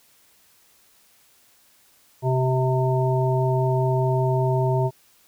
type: harmonic tone with a mistuned harmonic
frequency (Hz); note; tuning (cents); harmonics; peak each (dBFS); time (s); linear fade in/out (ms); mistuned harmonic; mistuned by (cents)
129.9; C3; -12; 1 / 3 / 5 / 7; -20 / -25 / -27 / -28; 2.22-4.91; 50; 3; -20
effects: white hiss -58 dBFS RMS until 5.27 s